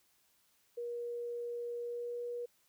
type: tone with pitch glide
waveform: sine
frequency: 476.7 to 480.8 Hz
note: A#4 to B4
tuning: +39 to -46 cents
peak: -37 dBFS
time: 0.77-2.46 s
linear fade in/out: 10 ms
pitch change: +15 cents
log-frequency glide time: 1.82-2.22 s
effects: white hiss -72 dBFS RMS until 2.68 s

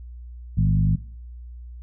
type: tone with frequency modulation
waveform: sine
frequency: 110 Hz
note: A2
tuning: in tune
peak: -16 dBFS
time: 0.57-0.96 s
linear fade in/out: 10 ms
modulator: 49.9 Hz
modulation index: 1.4
effects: noise-tail reverb RT60 0.6 s tail -19 dB re dry + added 60 Hz sine -36 dBFS peak until 1.82 s

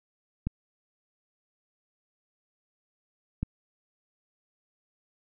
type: clicks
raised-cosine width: 5 ms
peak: -16 dBFS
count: 2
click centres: 0.47 / 3.43 s
effects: none

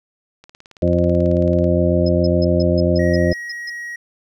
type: click train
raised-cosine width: 0.2 ms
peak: -25 dBFS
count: 23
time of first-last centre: 0.44-1.642 s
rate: 18.3 Hz
type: harmonic tone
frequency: 87.31 Hz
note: F2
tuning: in tune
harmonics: 1 / 2 / 3 / 4 / 6 / 7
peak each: -19 / -19 / -23 / -20 / -21 / -20 dBFS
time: 0.82-3.33 s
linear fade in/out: 5 ms
type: tone bursts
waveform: sine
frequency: 5140 Hz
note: E8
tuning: 45 cents flat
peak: -27 dBFS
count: 10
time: 2.06-3.7 s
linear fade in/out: 5 ms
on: 29 ms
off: 150 ms
type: tone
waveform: triangle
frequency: 1900 Hz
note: A#6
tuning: 33 cents sharp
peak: -25 dBFS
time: 2.99-3.96 s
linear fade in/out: 5 ms
effects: none

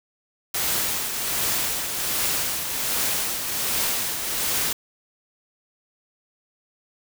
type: noise with tremolo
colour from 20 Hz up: white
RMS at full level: -23 dBFS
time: 0.54-4.73 s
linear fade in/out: 5 ms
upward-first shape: triangle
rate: 1.3 Hz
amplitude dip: 50%
effects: none

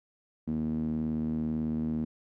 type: tone with band-pass filter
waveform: sawtooth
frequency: 78.1 Hz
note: D#2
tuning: 7 cents sharp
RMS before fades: -31 dBFS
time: 0.47-2.05 s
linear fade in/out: 10 ms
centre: 230 Hz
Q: 4.6
effects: none

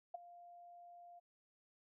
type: tone with ADSR envelope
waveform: sine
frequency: 698.5 Hz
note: F5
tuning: in tune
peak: -38 dBFS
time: 0.14-1.2 s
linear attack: 7 ms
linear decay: 14 ms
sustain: -17 dB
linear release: 17 ms
effects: none

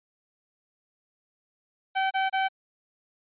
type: tone bursts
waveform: sawtooth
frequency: 768 Hz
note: G5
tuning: 36 cents flat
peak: -19 dBFS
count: 3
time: 1.95-2.486 s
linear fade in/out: 20 ms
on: 160 ms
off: 28 ms
effects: resampled to 8000 Hz

